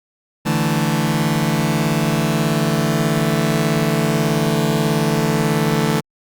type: chord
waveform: sawtooth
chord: D suspended second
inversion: none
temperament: just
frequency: 146.83 / 165.19 / 220.2 Hz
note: D3 / E3 / A3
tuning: 0 / +4 / +2 cents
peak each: -16 dBFS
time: 0.45-6.01 s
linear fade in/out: 20 ms
effects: Opus 48 kbps